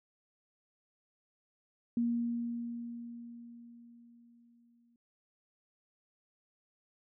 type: tone with exponential decay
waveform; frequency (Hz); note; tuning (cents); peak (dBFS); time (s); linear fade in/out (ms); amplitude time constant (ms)
sine; 235.9; A#3; +21; -27; 1.97-4.96; 2; 650
effects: none